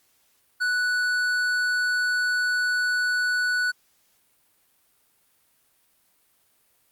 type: tone with tanh clipping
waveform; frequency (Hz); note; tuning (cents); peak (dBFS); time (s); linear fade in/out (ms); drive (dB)
triangle; 1480; F#6; 0; -23; 0.6-3.72; 20; 15
effects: white hiss -65 dBFS RMS until 6.91 s + Opus 48 kbps